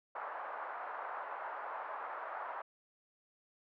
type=band-pass noise; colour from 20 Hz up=pink; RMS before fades=-43 dBFS; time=0.15-2.62 s; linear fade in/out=5 ms; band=690 to 1400 Hz; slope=24 dB/octave; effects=none